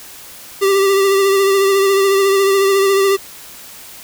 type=tone with vibrato; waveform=square; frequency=392 Hz; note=G4; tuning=in tune; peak=-11 dBFS; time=0.61-3.17 s; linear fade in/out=20 ms; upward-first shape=triangle; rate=14 Hz; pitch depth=35 cents each way; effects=white hiss -36 dBFS RMS until 4.03 s